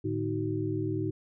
sine tone cluster, 107.7 / 148.5 / 315.9 / 375.7 Hz, A2 / D3 / D#4 / F#4, -37 / +20 / +26 / +26 cents, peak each -33 / -37 / -32 / -34 dBFS, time 0.04-1.11 s, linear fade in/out 10 ms, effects none

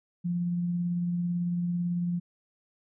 sine tone with tremolo, 174.61 Hz, F3, in tune, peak -25 dBFS, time 0.24-2.2 s, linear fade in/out 20 ms, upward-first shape triangle, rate 18 Hz, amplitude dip 25%, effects none

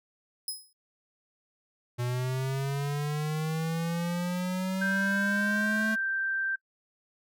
15% pulse tone with exponential decay, 5100 Hz, D#8, 42 cents sharp, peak -23 dBFS, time 0.48-0.73 s, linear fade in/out 2 ms, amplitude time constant 53 ms
square linear sweep, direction up, 120.9 to 218.8 Hz, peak -29 dBFS, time 1.98-5.96 s, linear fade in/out 20 ms
sine tone, 1568 Hz, G6, in tune, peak -27 dBFS, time 4.81-6.56 s, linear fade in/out 10 ms
effects noise-tail reverb RT60 0.1 s tail -22 dB re dry

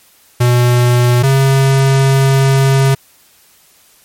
square tone pair in turn, 122.2 / 135.33 Hz, B2 / C#3, -18 / -41 cents, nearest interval major second, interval 177 cents, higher second, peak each -8 dBFS, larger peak neither, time 0.4-1.23 / 1.23-2.95 s, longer second, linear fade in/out 10 ms, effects white hiss -48 dBFS RMS until 4.04 s + MP3 64 kbps

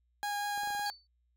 30% pulse tone with vibrato, 820 Hz, G#5, 22 cents flat, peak -30 dBFS, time 0.23-0.9 s, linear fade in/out 0 ms, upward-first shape triangle, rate 5.3 Hz, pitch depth 8 cents each way
clicks, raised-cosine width 1 ms, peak -37 dBFS, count 6, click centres 0.577 / 0.634 / 0.674 / 0.705 / 0.75 / 0.795 s
sine tone with exponential decay, 4514 Hz, C#8, 31 cents sharp, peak -34 dBFS, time 0.86-1.07 s, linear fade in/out 1 ms, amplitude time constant 44 ms
effects added 60 Hz sine -70 dBFS peak until 1.36 s

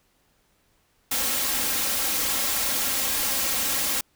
white noise with comb filter, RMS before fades -25 dBFS, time 1.11-4.01 s, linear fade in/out 5 ms, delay 3.7 ms, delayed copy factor +0.6, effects pink hiss -66 dBFS RMS until 4.15 s

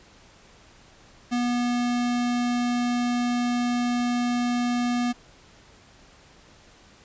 square tone, 242.8 Hz, B3, 29 cents flat, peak -23 dBFS, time 1.31-5.13 s, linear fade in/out 20 ms, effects pink hiss -53 dBFS RMS until 7.04 s + resampled to 16000 Hz

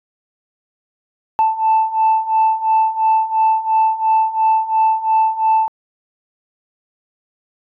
sine beating tone pair, 880 / 882.9 Hz, A5 / A5, 0 / +6 cents, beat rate 2.9 Hz, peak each -16 / -13 dBFS, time 1.39-5.68 s, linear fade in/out 0 ms, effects tanh soft clip ceiling -7 dBFS

